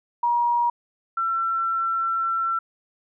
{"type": "tone pair in turn", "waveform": "sine", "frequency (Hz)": [953, 1347.7], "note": ["A#5", "E6"], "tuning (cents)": [38, 38], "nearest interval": "tritone", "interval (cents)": 600, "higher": "second", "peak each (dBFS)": [-18, -21], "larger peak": "first", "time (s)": [[0.23, 0.7], [1.17, 2.59]], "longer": "second", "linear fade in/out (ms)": 5, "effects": []}